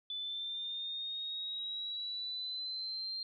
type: linear sweep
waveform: sine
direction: up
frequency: 3487 to 4186 Hz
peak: -37 dBFS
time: 0.1-3.23 s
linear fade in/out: 2 ms
effects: none